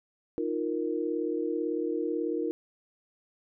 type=chord; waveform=sine; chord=Eb suspended second; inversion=none; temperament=equal; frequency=311.1 / 349.2 / 466.2 Hz; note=Eb4 / F4 / Bb4; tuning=0 / 0 / 0 cents; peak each=-32 dBFS; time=0.38-2.51 s; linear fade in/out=0 ms; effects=none